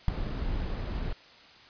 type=noise with ADSR envelope; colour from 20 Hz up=brown; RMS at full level=-18 dBFS; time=0.08-1.13 s; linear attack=3 ms; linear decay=4 ms; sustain=-14 dB; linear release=6 ms; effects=white hiss -53 dBFS RMS until 1.69 s + resampled to 11025 Hz